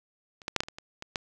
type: clicks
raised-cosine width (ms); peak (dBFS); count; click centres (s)
0.2; -30 / -14 / -6 / -8 / -22 / -22 / -24 / -21 / -12; 9; 0.418 / 0.481 / 0.563 / 0.605 / 0.635 / 0.685 / 0.785 / 1.024 / 1.158
effects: none